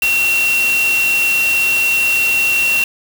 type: tone in noise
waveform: sine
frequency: 2732 Hz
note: F7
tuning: 39 cents flat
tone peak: -12 dBFS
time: 0.02-2.84 s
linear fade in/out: 2 ms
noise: white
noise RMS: -23 dBFS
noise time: 0.02-2.84 s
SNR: +8 dB
effects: none

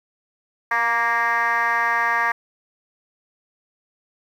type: tone with frequency modulation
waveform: sine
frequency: 1396.9 Hz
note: F6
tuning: in tune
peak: -16 dBFS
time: 0.71-2.32 s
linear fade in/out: 5 ms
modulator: 231 Hz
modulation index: 2.6
effects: tanh soft clip ceiling -14 dBFS + 8-bit

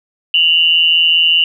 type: tone pair together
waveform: sine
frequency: 2794 / 2959 Hz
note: F7 / F#7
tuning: 0 / -1 cents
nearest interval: minor second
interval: 99 cents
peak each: -11 dBFS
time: 0.34-1.44 s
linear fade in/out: 2 ms
effects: none

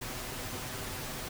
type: noise with comb filter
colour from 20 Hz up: pink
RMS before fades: -39 dBFS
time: 0.01-1.29 s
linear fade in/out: 10 ms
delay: 7.9 ms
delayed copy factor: +0.5
effects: none

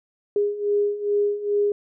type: beating tone pair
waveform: sine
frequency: 408.9 / 411.3 Hz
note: G#4 / G#4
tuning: -27 / -17 cents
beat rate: 2.4 Hz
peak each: -25 / -21 dBFS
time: 0.36-1.72 s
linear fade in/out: 2 ms
effects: none

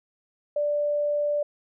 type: tone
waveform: sine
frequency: 587.3 Hz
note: D5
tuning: in tune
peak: -22 dBFS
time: 0.56-1.43 s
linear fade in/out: 5 ms
effects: none

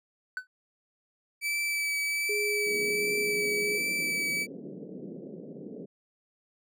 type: tone with exponential decay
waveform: triangle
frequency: 1507 Hz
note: F#6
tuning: 31 cents sharp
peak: -25 dBFS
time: 0.37-0.47 s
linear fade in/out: 1 ms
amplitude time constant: 20 ms
type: tone with vibrato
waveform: 40% pulse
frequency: 2307 Hz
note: D7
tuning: 31 cents flat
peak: -27 dBFS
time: 1.41-4.47 s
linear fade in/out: 50 ms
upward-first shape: triangle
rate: 1.3 Hz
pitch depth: 17 cents each way
type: tone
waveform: sine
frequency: 416 Hz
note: G#4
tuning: 3 cents sharp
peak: -30 dBFS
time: 2.29-3.78 s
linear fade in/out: 5 ms
type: band-pass noise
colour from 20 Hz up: pink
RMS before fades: -42 dBFS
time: 2.66-5.86 s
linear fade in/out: 10 ms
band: 160 to 520 Hz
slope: 48 dB/octave
effects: none

